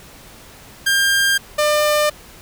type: tone pair in turn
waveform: sawtooth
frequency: 1600 / 599.3 Hz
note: G6 / D5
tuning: +35 / +35 cents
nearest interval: octave + perfect fourth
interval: 1700 cents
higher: first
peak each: -10 dBFS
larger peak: neither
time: 0.86-1.38 / 1.58-2.1 s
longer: neither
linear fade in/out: 10 ms
effects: pink hiss -42 dBFS RMS until 2.41 s